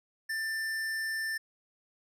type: tone with hard clipping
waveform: triangle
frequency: 1780 Hz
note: A6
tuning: 20 cents sharp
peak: -33 dBFS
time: 0.29-1.38 s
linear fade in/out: 10 ms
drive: 17 dB
effects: none